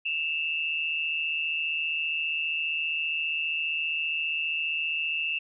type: tone pair together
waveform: sine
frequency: 2639 / 2794 Hz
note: E7 / F7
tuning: +1 / 0 cents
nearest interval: minor second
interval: 99 cents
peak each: -28 / -31 dBFS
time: 0.05-5.39 s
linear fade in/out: 10 ms
effects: none